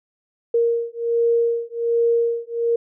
sine beating tone pair, 466.2 / 467.5 Hz, A#4 / A#4, 0 / +5 cents, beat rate 1.3 Hz, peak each -20 dBFS, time 0.54-2.76 s, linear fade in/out 5 ms, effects none

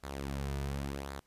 sawtooth tone with flanger, 69.3 Hz, C#2, in tune, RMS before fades -38 dBFS, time 0.03-1.2 s, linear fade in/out 10 ms, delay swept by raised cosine 0.34 to 3.74 ms, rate 0.91 Hz, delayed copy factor -0.6, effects pink hiss -71 dBFS RMS until 1.26 s + resampled to 32000 Hz

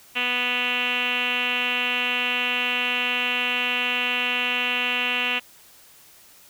5% pulse tone with low-pass filter, 246.9 Hz, B3, in tune, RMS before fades -24 dBFS, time 0.15-5.4 s, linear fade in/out 20 ms, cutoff 2800 Hz, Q 6.7, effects white hiss -51 dBFS RMS until 6.49 s

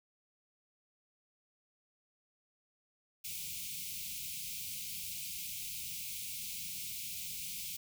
white band-stop noise, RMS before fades -42 dBFS, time 3.24-7.77 s, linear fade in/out 10 ms, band 210 to 2200 Hz, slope 96 dB/octave, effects none

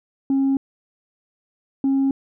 sine tone pair in turn, 271.4 / 271.4 Hz, C#4 / C#4, -36 / -36 cents, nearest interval unison, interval 0 cents, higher neither, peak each -14 dBFS, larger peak neither, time 0.3-0.57 / 1.84-2.11 s, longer neither, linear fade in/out 2 ms, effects tanh soft clip ceiling -14 dBFS

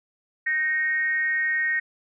sine tone with frequency modulation, 1864.7 Hz, A#6, in tune, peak -21 dBFS, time 0.46-1.8 s, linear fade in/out 10 ms, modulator 312 Hz, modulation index 0.47, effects none

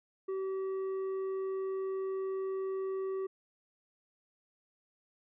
sine tone with tanh clipping, 383.1 Hz, G4, 40 cents flat, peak -34 dBFS, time 0.28-3.27 s, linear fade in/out 10 ms, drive 6 dB, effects none

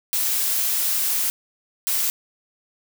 blue noise bursts at uneven times, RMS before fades -22 dBFS, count 2, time 0.13-1.3 / 1.87-2.1 s, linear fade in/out 0 ms, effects none

